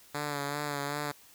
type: tone with vibrato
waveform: 5% pulse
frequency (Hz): 144.7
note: D3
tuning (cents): -25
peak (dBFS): -21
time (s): 0.14-1.12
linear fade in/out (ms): 10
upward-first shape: sine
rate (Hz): 2.6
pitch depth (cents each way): 37
effects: white hiss -57 dBFS RMS until 1.34 s